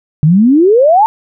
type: exponential sweep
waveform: sine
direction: up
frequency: 143.9 to 916 Hz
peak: -4 dBFS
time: 0.23-1.06 s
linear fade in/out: 0 ms
effects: none